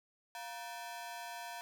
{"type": "ring-modulated tone", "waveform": "sawtooth", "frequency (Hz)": 824, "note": "G#5", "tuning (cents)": -14, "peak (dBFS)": -36, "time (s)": [0.35, 1.61], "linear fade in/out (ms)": 0, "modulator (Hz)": 124, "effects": []}